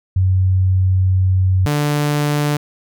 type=tone pair in turn; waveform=sine / sawtooth; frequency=93.5 / 147.23 Hz; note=F#2 / D3; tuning=+19 / +5 cents; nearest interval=minor sixth; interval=786 cents; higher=second; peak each=-11 dBFS; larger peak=neither; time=0.16-1.66 / 1.66-2.57 s; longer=first; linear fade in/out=5 ms; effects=none